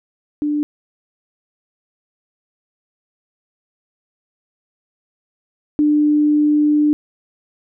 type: tone pair in turn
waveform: sine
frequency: 296.1 / 298.2 Hz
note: D4 / D4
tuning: +14 / +27 cents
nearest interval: unison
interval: 13 cents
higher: second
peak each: -16 / -11 dBFS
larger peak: second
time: 0.42-0.63 / 5.79-6.93 s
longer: second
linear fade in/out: 0 ms
effects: none